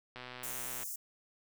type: click train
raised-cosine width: 0.3 ms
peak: -29 dBFS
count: 85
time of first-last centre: 0.16-0.832 s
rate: 125 Hz
type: high-pass noise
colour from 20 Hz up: white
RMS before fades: -41 dBFS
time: 0.43-0.96 s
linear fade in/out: 5 ms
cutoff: 5800 Hz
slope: 48 dB/octave
effects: none